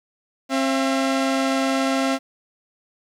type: tone pair together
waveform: sawtooth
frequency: 267.4 / 677 Hz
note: C4 / E5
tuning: +38 / +46 cents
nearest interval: octave + major third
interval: 1608 cents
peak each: -16 / -21 dBFS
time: 0.49-2.19 s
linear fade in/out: 50 ms
effects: low-pass 8000 Hz 12 dB/octave + 9-bit